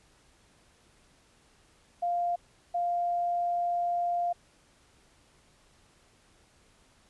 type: tone pair in turn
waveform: sine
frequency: 698.5 / 698.5 Hz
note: F5 / F5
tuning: 0 / 0 cents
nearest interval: unison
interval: 0 cents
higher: neither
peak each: -26 dBFS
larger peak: neither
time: 2.02-2.36 / 2.74-4.33 s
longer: second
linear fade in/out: 10 ms
effects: pink hiss -63 dBFS RMS until 7.09 s + resampled to 24000 Hz